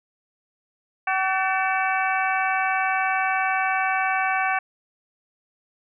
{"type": "harmonic tone with a mistuned harmonic", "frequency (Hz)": 380, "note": "F#4", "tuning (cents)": 46, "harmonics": [2, 3, 4, 5, 6, 7], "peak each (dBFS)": [-24, -28, -27, -30, -28, -32], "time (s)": [1.07, 4.59], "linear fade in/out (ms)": 5, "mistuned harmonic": 5, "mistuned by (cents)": -110, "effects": []}